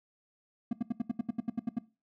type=tone bursts; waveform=triangle; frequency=233.1 Hz; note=A#3; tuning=in tune; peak=-25 dBFS; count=12; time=0.71-1.787 s; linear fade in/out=5 ms; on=21 ms; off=75 ms; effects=noise-tail reverb RT60 0.3 s tail -18 dB re dry